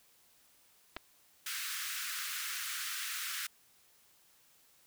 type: clicks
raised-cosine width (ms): 0.3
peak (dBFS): -24 / -25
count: 2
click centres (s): 0.965 / 0.968
type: high-pass noise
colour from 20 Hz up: pink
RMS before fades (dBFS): -39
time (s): 1.46-3.47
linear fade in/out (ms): 5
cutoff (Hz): 1300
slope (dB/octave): 48
effects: white hiss -66 dBFS RMS until 4.86 s